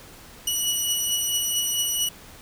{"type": "beating tone pair", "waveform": "15% pulse", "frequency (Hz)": [2929, 2933.5], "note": ["F#7", "F#7"], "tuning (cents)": [-18, -16], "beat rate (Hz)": 4.5, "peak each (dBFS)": [-23, -16], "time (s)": [0.47, 2.09], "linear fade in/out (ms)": 5, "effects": ["pink hiss -46 dBFS RMS until 2.41 s"]}